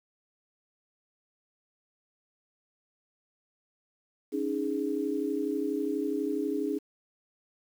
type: chord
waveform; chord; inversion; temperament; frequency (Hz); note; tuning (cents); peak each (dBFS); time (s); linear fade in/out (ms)
sine; C# suspended second; none; equal with one note detuned; 278.9 / 311.1 / 415.3; C#4 / D#4 / G#4; +11 / 0 / 0; -32; 4.32-6.79; 20
effects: 9-bit